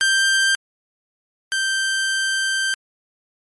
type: tone pair in turn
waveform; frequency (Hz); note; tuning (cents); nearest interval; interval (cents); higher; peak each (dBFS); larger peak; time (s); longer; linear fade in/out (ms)
sawtooth; 1574 / 1564.9; G6 / G6; +7 / -3; unison; 10; first; -11 / -15; first; 0.01-0.55 / 1.52-2.74; second; 0
effects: MP3 48 kbps